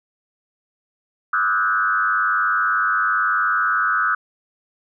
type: tone with frequency modulation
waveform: sine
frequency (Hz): 1380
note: F6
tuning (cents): -21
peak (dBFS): -16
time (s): 1.33-4.15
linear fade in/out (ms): 5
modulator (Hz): 101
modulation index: 1.8
effects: none